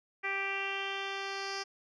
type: tone with low-pass filter sweep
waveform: 10% pulse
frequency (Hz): 392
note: G4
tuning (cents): 0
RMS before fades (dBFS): -36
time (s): 0.23-1.64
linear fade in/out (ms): 20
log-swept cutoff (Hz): 2200 to 5000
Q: 4.9
effects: none